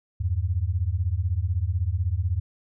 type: beating tone pair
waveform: sine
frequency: 81.5 / 97.5 Hz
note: E2 / G2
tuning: -19 / -9 cents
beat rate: 16 Hz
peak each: -25 / -25 dBFS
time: 0.2-2.4 s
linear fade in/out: 10 ms
effects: none